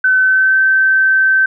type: tone with pitch glide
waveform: sine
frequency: 1520 to 1546.6 Hz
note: F#6 to G6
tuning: +46 to -24 cents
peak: -8 dBFS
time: 0.04-1.46 s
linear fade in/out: 5 ms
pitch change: +30 cents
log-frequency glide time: 0.19-0.59 s
effects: none